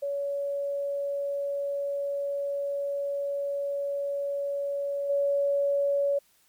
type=tone with level steps; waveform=sine; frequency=564 Hz; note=C#5; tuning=30 cents sharp; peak=-27 / -22 dBFS; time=0.02-6.19 s; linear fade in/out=10 ms; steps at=5.09 s; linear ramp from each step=10 ms; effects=white hiss -64 dBFS RMS until 6.48 s + MP3 96 kbps